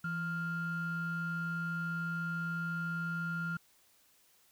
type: ring-modulated tone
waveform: triangle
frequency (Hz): 783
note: G5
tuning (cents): -2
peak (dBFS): -27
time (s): 0.04-3.57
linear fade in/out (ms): 5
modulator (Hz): 616
effects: tanh soft clip ceiling -29 dBFS + white hiss -67 dBFS RMS until 4.51 s